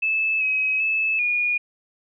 sine tone with pitch steps, 2616 / 2545 / 2609 / 2441 Hz, E7 / D#7 / E7 / D#7, -14 / +39 / -18 / -34 cents, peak -19 dBFS, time 0.02-1.58 s, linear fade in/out 10 ms, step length 390 ms, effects none

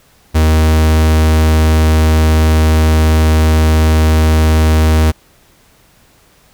45% pulse tone, 78.6 Hz, D#2, 18 cents sharp, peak -7 dBFS, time 0.34-5.12 s, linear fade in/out 20 ms, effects pink hiss -49 dBFS RMS until 6.53 s

